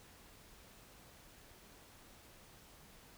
silence, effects pink hiss -60 dBFS RMS until 3.17 s

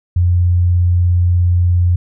sine tone, 88.3 Hz, F2, 20 cents sharp, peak -9 dBFS, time 0.16-1.96 s, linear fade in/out 5 ms, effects none

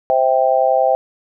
sine chord, C major, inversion none, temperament just, 523.3 / 654.1 / 784.9 Hz, C5 / E5 / G5, 0 / -14 / +2 cents, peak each -16 dBFS, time 0.1-0.95 s, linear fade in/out 0 ms, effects none

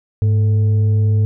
sine tone with frequency modulation, 103.83 Hz, G#2, in tune, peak -11 dBFS, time 0.22-1.25 s, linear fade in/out 0 ms, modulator 338 Hz, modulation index 0.21, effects none

